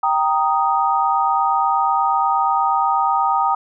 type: chord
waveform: sine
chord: Eb major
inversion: first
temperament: equal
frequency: 784 / 932.3 / 1244.5 Hz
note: G5 / Bb5 / Eb6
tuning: 0 / 0 / 0 cents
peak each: -19 dBFS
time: 0.03-3.55 s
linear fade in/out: 5 ms
effects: none

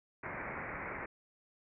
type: low-pass noise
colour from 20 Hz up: white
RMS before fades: -42 dBFS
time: 0.23-1.06 s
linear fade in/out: 5 ms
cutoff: 2300 Hz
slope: 96 dB/octave
effects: none

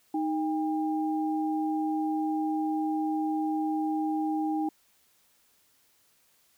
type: tone pair together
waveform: sine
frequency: 311.3 / 801.8 Hz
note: D#4 / G5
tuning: +1 / +39 cents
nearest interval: octave + major third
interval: 1638 cents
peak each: -27 / -32 dBFS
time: 0.14-4.69 s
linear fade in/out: 5 ms
effects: white hiss -66 dBFS RMS until 6.57 s

